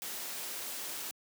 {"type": "noise", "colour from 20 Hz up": "white", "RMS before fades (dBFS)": -40, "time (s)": [0.02, 1.11], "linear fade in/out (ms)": 0, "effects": ["high-pass 200 Hz 12 dB/octave"]}